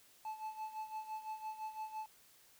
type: tone with tremolo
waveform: triangle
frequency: 870 Hz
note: A5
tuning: 20 cents flat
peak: -37 dBFS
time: 0.25-2.06 s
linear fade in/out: 2 ms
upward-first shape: sine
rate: 5.9 Hz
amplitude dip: 75%
effects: white hiss -65 dBFS RMS until 2.59 s